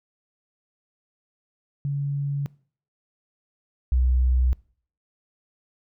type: tone pair in turn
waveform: sine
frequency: 141.5 / 63.03 Hz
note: C#3 / B1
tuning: +36 / +36 cents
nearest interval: octave + major second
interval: 1400 cents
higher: first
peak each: -23 / -17 dBFS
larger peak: second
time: 1.85-2.46 / 3.92-4.53 s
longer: neither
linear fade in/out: 0 ms
effects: noise-tail reverb RT60 0.5 s tail -23 dB re dry